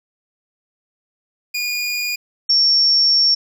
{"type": "tone pair in turn", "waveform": ["25% pulse", "sine"], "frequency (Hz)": [2439, 5475], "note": ["D#7", "F8"], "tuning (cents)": [-35, -35], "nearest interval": "octave + major second", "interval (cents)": 1400, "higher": "second", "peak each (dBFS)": [-16, -11], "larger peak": "second", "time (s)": [[1.54, 2.16], [2.49, 3.35]], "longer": "second", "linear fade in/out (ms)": 10, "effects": []}